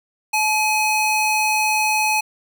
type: ring-modulated tone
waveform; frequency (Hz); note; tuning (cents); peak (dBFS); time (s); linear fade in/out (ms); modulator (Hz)
square; 1693; G#6; +33; -14; 0.33-2.21; 10; 832
effects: none